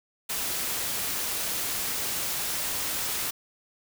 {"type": "noise", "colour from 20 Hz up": "white", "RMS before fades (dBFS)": -30, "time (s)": [0.29, 3.31], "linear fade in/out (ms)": 10, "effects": []}